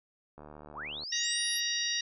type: click train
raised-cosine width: 1 ms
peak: -34 dBFS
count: 50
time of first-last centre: 0.38-1.034 s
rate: 74.9 Hz
type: linear sweep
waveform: sine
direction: up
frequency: 506 to 11840 Hz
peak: -37 dBFS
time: 0.73-1.61 s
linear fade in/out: 50 ms
type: harmonic tone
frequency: 944 Hz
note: A#5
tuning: 22 cents sharp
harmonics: 2 / 3 / 4 / 5 / 6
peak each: -36 / -38 / -34 / -37 / -35 dBFS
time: 1.12-2.01 s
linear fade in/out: 5 ms
effects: none